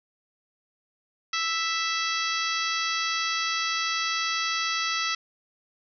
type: harmonic tone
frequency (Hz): 659.3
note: E5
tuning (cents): 0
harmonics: 2 / 3 / 4 / 5 / 6 / 7 / 8 / 9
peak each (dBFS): -30 / -32 / -33 / -34 / -35 / -35 / -36 / -37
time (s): 1.33-5.15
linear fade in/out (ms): 5
effects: none